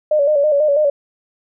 sine tone with vibrato, 587.3 Hz, D5, in tune, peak -11 dBFS, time 0.11-0.9 s, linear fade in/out 5 ms, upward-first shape square, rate 6.1 Hz, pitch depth 62 cents each way, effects none

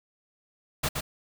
pink noise with echo, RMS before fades -27 dBFS, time 0.83-0.89 s, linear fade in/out 10 ms, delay 120 ms, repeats 1, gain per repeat -4 dB, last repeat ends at 1.01 s, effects none

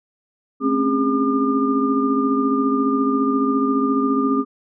sine tone cluster, 219 / 267.5 / 282 / 409.4 / 1205 Hz, A3 / C4 / C#4 / G#4 / D6, -8 / +38 / +30 / -25 / +44 cents, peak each -27 / -18 / -27 / -24 / -23 dBFS, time 0.6-4.45 s, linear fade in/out 50 ms, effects none

